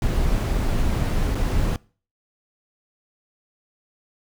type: noise with dropouts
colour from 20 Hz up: brown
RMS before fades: -21 dBFS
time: 0.02-1.76 s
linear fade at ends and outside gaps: 1 ms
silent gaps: 1.348-1.353 s
effects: noise-tail reverb RT60 0.4 s tail -23 dB re dry